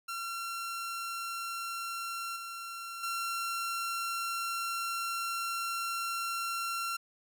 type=tone with level steps; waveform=sawtooth; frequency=1365 Hz; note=F6; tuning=40 cents flat; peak=-32 / -36 / -29 dBFS; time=0.08-6.97 s; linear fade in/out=10 ms; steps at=2.36 / 3.03 s; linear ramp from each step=5 ms; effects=none